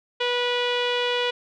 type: tone with low-pass filter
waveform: sawtooth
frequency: 488.3 Hz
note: B4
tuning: 20 cents flat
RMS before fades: -24 dBFS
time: 0.2-1.31 s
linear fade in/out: 10 ms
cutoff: 3200 Hz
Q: 4.1
effects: none